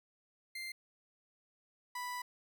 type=tone pair in turn; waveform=30% pulse; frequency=2093 / 987.8 Hz; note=C7 / B5; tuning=0 / 0 cents; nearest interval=octave + minor second; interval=1300 cents; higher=first; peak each=-38 / -36 dBFS; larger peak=second; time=0.55-0.72 / 1.95-2.22 s; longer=second; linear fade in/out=5 ms; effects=none